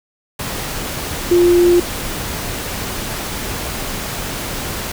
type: tone in noise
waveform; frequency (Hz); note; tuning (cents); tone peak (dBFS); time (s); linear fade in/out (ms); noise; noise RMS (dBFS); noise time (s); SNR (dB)
sine; 350.3; F4; +5; -8; 1.31-1.8; 5; pink; -24; 0.39-4.92; +13
effects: none